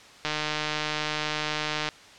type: click train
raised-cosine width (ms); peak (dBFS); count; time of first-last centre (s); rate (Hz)
0.2; -10; 250; 0.25-1.888; 152
effects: white hiss -49 dBFS RMS until 2.18 s + low-pass 5000 Hz 12 dB/octave